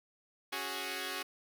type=chord; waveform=5% pulse; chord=C# suspended fourth; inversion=none; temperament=equal; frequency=277.2 / 370 / 415.3 Hz; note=C#4 / F#4 / G#4; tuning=0 / 0 / 0 cents; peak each=-32 / -28 / -30 dBFS; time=0.52-1.23 s; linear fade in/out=10 ms; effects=none